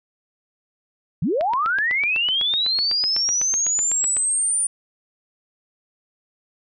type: linear sweep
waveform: sine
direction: up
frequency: 123.9 to 9397 Hz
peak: -18 dBFS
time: 1.22-4.67 s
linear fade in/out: 5 ms
type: click train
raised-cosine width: 0.3 ms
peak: -15 dBFS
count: 23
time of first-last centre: 1.41-4.167 s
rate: 7.98 Hz
effects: none